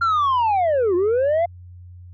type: linear two-way sweep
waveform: sine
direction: down then up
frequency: 1396.9 to 342.6 to 701 Hz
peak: -13 dBFS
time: 0.01-1.46 s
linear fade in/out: 10 ms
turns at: 0.95 s
effects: tanh soft clip ceiling -15 dBFS + added 89 Hz sine -38 dBFS peak until 2.13 s